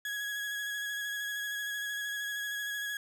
35% pulse tone with vibrato, 1667 Hz, G#6, 6 cents sharp, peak -32 dBFS, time 0.05-2.97 s, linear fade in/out 2 ms, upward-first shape square, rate 13 Hz, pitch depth 14 cents each way, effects none

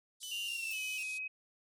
white band-pass noise, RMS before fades -50 dBFS, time 0.2-1.19 s, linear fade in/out 20 ms, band 3300 to 11000 Hz, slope 96 dB/octave
sawtooth tone with vibrato, 2861 Hz, F7, 41 cents sharp, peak -40 dBFS, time 0.23-1.03 s, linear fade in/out 0 ms, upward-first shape square, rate 2 Hz, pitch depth 81 cents each way
sine tone with pitch glide, 2794 to 2533 Hz, F7 to D#7, 0 to +30 cents, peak -37 dBFS, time 0.31-1.28 s, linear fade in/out 10 ms, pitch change -170 cents, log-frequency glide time 0.53-0.81 s
violet noise with exponential decay, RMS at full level -40 dBFS, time 0.71-0.79 s, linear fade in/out 5 ms, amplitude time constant 16 ms
effects none

